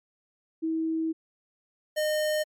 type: tone pair in turn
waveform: sine / square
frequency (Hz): 322.4 / 611.6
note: E4 / D#5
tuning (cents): -38 / -30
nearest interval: major seventh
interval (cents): 1108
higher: second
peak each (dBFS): -25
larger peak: neither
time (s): 0.62-1.13 / 1.96-2.44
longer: first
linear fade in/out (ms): 20
effects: MP3 64 kbps